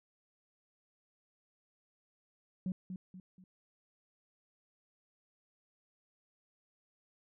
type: tone with echo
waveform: sine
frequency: 185 Hz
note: F#3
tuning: in tune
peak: -31 dBFS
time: 2.66-2.72 s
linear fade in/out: 2 ms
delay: 240 ms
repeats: 3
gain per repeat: -8 dB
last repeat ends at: 3.44 s
effects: tanh soft clip ceiling -30 dBFS